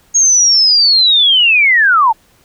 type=linear sweep; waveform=sine; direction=down; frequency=6600 to 838 Hz; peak=-6 dBFS; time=0.14-2.13 s; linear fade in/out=20 ms; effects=pink hiss -51 dBFS RMS until 2.44 s